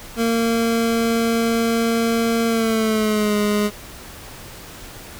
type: tone with pitch glide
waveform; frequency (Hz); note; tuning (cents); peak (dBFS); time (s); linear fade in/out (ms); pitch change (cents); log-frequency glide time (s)
25% pulse; 229.6 to 208.1; A#3 to G#3; -26 to +4; -13; 0.16-3.71; 50; -170; 2.47-3.36
effects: pink hiss -38 dBFS RMS until 5.19 s